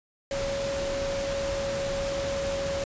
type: tone in noise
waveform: sine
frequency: 554.4 Hz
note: C#5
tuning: in tune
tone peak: -28 dBFS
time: 0.31-2.84 s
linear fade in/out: 2 ms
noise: pink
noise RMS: -34 dBFS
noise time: 0.31-2.84 s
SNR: +3 dB
effects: resampled to 16000 Hz